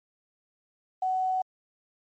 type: tone with quantisation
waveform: sine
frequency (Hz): 748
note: F#5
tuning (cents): +19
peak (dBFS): -24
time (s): 1.02-1.42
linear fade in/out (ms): 5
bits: 9
effects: MP3 32 kbps